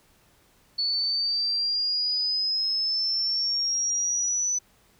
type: exponential sweep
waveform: sine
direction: up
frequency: 4435 to 6010 Hz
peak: -23 dBFS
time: 0.78-4.59 s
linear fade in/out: 10 ms
effects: pink hiss -61 dBFS RMS until 4.99 s